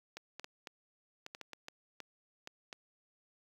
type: clicks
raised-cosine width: 0.2 ms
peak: -27 dBFS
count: 12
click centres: 0.17 / 0.396 / 0.444 / 0.672 / 1.264 / 1.349 / 1.413 / 1.533 / 1.684 / 2.003 / 2.474 / 2.728 s
effects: high-pass 200 Hz 12 dB/octave + 9-bit